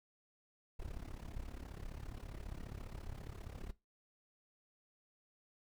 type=noise with amplitude modulation; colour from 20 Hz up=brown; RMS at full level=-43 dBFS; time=0.79-3.72 s; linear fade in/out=10 ms; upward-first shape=sine; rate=34.8 Hz; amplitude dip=85%; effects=noise-tail reverb RT60 0.2 s tail -17 dB re dry